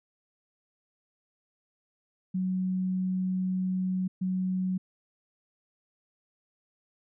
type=tone bursts at uneven times; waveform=sine; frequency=185.6 Hz; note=F#3; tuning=6 cents sharp; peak=-26 dBFS; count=2; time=2.34-4.08 / 4.21-4.78 s; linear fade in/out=10 ms; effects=none